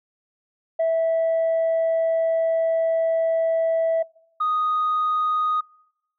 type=tone pair in turn; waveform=sine; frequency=655 / 1242.6 Hz; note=E5 / D#6; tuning=-11 / -3 cents; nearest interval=major seventh; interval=1108 cents; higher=second; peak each=-16 / -18 dBFS; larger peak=first; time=0.79-4.03 / 4.4-5.61 s; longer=first; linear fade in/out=10 ms; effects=noise-tail reverb RT60 0.9 s tail -26 dB re dry + tanh soft clip ceiling -16 dBFS